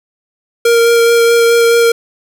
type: tone with vibrato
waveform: square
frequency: 466.2 Hz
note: A#4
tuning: in tune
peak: -7 dBFS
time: 0.65-1.92 s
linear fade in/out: 5 ms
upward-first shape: sine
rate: 4.7 Hz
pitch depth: 10 cents each way
effects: none